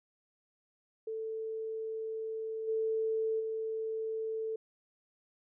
sine tone with level steps, 442.7 Hz, A4, 11 cents sharp, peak -35 / -29 / -33 dBFS, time 1.07-4.56 s, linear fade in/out 5 ms, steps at 2.67 / 3.39 s, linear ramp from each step 20 ms, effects none

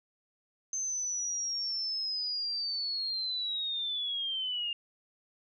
sine linear sweep, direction down, 6272 to 2800 Hz, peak -31 dBFS, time 0.73-4.73 s, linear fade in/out 2 ms, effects none

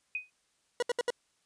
sine tone with exponential decay, 2500 Hz, D#7, 8 cents sharp, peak -28 dBFS, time 0.15-0.3 s, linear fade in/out 2 ms, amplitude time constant 31 ms
40% pulse tone bursts, 485 Hz, B4, 31 cents flat, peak -26 dBFS, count 4, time 0.8-1.104 s, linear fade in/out 2 ms, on 25 ms, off 68 ms
effects white hiss -73 dBFS RMS until 1.45 s + resampled to 22050 Hz

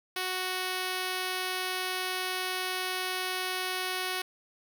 5% pulse tone, 370 Hz, F#4, in tune, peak -19 dBFS, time 0.16-4.22 s, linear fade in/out 5 ms, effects none

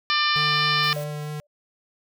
harmonic tone, 596 Hz, D5, 25 cents sharp, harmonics 2 / 3 / 4 / 5 / 6 / 7 / 8 / 9, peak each -24 / -26 / -27 / -28 / -29 / -29 / -30 / -31 dBFS, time 0.1-0.93 s, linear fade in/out 0 ms
square tone with vibrato, 150 Hz, D3, 37 cents sharp, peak -30 dBFS, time 0.36-1.4 s, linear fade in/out 0 ms, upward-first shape sine, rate 4.5 Hz, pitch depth 8 cents each way
white noise, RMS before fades -43 dBFS, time 0.83-1.04 s, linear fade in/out 2 ms
sine tone with exponential decay, 587.3 Hz, D5, in tune, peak -26 dBFS, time 0.96-1.47 s, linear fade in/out 5 ms, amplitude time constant 110 ms
effects none

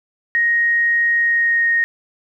sine tone with pitch glide, 1873 to 1860.1 Hz, A#6 to A#6, +8 to -4 cents, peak -13 dBFS, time 0.35-1.84 s, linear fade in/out 0 ms, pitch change -12 cents, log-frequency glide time 1.14-1.69 s, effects 9-bit

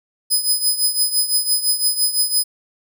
10% pulse tone with tremolo, 5020 Hz, D#8, 15 cents sharp, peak -7 dBFS, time 0.3-2.44 s, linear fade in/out 20 ms, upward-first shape triangle, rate 5.9 Hz, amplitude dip 80%, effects none

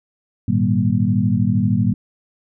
sine tone cluster, 104.1 / 116.9 / 155.1 / 195.2 / 237.5 Hz, G#2 / A#2 / D#3 / G3 / A#3, +5 / +5 / -5 / -7 / +33 cents, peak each -21 / -20 / -24 / -19 / -21 dBFS, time 0.48-1.94 s, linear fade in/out 5 ms, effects none

